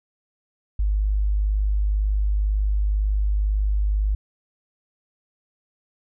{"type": "tone", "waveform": "sine", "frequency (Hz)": 51, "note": "G#1", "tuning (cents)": -31, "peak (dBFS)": -18, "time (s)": [0.79, 4.15], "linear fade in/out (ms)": 5, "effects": []}